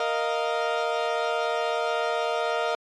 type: chord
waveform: 30% pulse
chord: Bb suspended fourth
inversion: none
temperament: equal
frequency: 466.2 / 622.3 / 698.5 Hz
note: Bb4 / Eb5 / F5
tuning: 0 / 0 / 0 cents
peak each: -26 dBFS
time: 0-2.75 s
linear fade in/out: 2 ms
effects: low-pass 4000 Hz 12 dB/octave + AAC 64 kbps